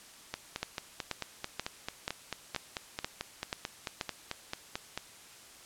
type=two click trains; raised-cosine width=0.2 ms; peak=-17 / -15 dBFS; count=22 / 8; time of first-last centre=0.34-4.976 / 0.63-4.012 s; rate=4.53 / 2.07 Hz; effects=white hiss -53 dBFS RMS until 5.65 s + low-pass 10000 Hz 12 dB/octave